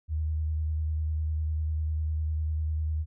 sine tone with vibrato, 77.78 Hz, D#2, in tune, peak -26 dBFS, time 0.08-3.06 s, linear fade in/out 50 ms, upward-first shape square, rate 10 Hz, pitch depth 18 cents each way, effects none

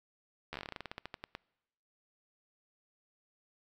slowing click train, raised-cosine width 0.3 ms, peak -24 dBFS, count 19, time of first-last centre 0.53-1.351 s, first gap 12 ms, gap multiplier 1.14, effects noise-tail reverb RT60 1.0 s tail -26 dB re dry

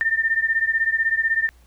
sine beating tone pair, 1800 / 1816 Hz, A6 / A#6, +39 / -46 cents, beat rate 16 Hz, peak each -20 / -22 dBFS, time 0.01-1.49 s, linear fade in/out 0 ms, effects added 60 Hz sine -50 dBFS peak until 1.66 s + pink hiss -59 dBFS RMS until 1.66 s

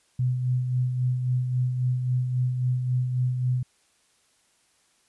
sine tone with tremolo, 126 Hz, B2, 35 cents sharp, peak -20 dBFS, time 0.19-3.63 s, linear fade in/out 5 ms, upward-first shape sine, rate 3.7 Hz, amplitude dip 45%, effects white hiss -65 dBFS RMS until 5.08 s + resampled to 24000 Hz

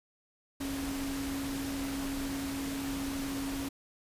sine tone in noise, 274.7 Hz, C#4, 16 cents flat, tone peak -34 dBFS, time 0.6-3.69 s, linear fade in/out 10 ms, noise pink, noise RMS -40 dBFS, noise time 0.6-3.69 s, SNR +3 dB, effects resampled to 32000 Hz

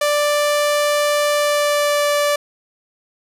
sawtooth tone with pitch glide, 588 to 583.3 Hz, D5 to D5, +2 to -12 cents, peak -11 dBFS, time 0.01-2.36 s, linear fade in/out 5 ms, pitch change -14 cents, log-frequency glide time 1.35-2.09 s, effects resampled to 32000 Hz + 8-bit

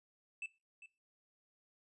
triangle tone with echo, 2637 Hz, E7, in tune, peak -38 dBFS, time 0.42-0.46 s, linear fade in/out 2 ms, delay 400 ms, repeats 1, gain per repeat -13 dB, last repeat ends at 0.86 s, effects noise-tail reverb RT60 0.3 s tail -19 dB re dry + resampled to 24000 Hz

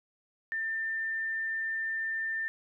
sine tone, 1793 Hz, A6, 32 cents sharp, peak -30 dBFS, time 0.52-2.48 s, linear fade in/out 0 ms, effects none

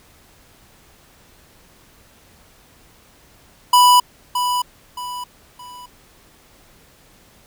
square tone with echo, 987.8 Hz, B5, in tune, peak -9 dBFS, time 3.73-4 s, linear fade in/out 5 ms, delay 620 ms, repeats 3, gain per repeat -9 dB, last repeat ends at 5.86 s, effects pink hiss -51 dBFS RMS until 7.46 s

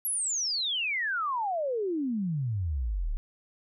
sine exponential sweep, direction down, 11670 to 32.7 Hz, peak -27 dBFS, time 0.05-3.17 s, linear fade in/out 0 ms, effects none

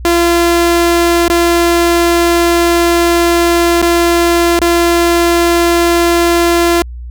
sawtooth tone with dropouts, 342.5 Hz, F4, 34 cents flat, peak -4 dBFS, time 0.05-6.82 s, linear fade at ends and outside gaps 1 ms, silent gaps 1.281-1.299 / 3.818-3.826 / 4.591-4.616 s, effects added 60 Hz sine -23 dBFS peak until 7.1 s

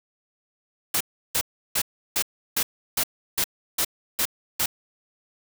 white noise bursts, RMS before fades -23 dBFS, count 10, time 0.94-4.66 s, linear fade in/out 5 ms, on 66 ms, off 340 ms, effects none

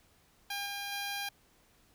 10% pulse tone with level steps, 805 Hz, G5, 46 cents sharp, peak -27 / -29 / -27 dBFS, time 0.5-1.29 s, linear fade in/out 5 ms, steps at 0.66 / 0.92 s, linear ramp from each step 2 ms, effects pink hiss -66 dBFS RMS until 1.94 s

